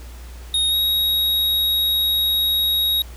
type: tone with pitch glide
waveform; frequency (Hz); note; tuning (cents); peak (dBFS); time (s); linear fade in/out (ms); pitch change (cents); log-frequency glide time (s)
square; 3730 to 3789; A#7 to A#7; 0 to +27; -17; 0.54-3.02; 2; +27; 0.69-0.75
effects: added 60 Hz sine -34 dBFS peak until 3.16 s + pink hiss -45 dBFS RMS until 3.16 s